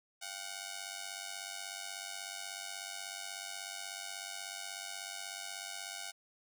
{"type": "ring-modulated tone", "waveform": "5% pulse", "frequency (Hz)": 740, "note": "F#5", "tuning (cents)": 0, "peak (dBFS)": -27, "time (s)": [0.21, 6.12], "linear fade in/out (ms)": 20, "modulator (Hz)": 48.2, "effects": []}